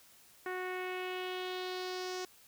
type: tone with low-pass filter sweep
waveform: sawtooth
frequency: 367.5 Hz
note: F#4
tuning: 12 cents flat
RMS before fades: -39 dBFS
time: 0.46-2.25 s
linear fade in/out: 2 ms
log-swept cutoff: 1800 to 6000 Hz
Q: 2.7
effects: white hiss -61 dBFS RMS until 2.47 s